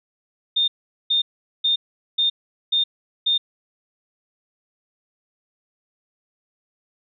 sine tone bursts, 3638 Hz, A#7, 43 cents flat, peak -16 dBFS, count 6, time 0.56-3.38 s, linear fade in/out 10 ms, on 120 ms, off 420 ms, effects none

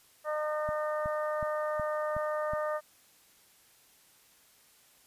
harmonic tone, 304.2 Hz, D#4, 39 cents flat, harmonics 2 / 3 / 4 / 5 / 6, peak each -31 / -42 / -36 / -47 / -43 dBFS, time 0.24-2.81 s, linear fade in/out 50 ms
click train, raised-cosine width 5 ms, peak -28 dBFS, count 6, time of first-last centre 0.69-2.535 s, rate 2.71 Hz
effects white hiss -62 dBFS RMS until 5.06 s + resampled to 32000 Hz

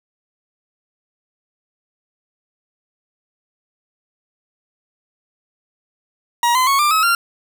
40% pulse tone with pitch steps, 950 / 1024.1 / 1103.9 / 1190 / 1282.8 / 1382.9 Hz, A#5 / C6 / C#6 / D6 / E6 / F6, +33 / -37 / -8 / +22 / -48 / -17 cents, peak -12 dBFS, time 6.43-7.15 s, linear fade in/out 2 ms, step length 120 ms, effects none

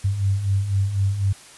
sine beating tone pair, 95.3 / 99.3 Hz, G2 / G2, -48 / +23 cents, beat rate 4 Hz, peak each -26 / -19 dBFS, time 0.04-1.33 s, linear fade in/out 10 ms, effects white hiss -45 dBFS RMS until 1.57 s + resampled to 24000 Hz

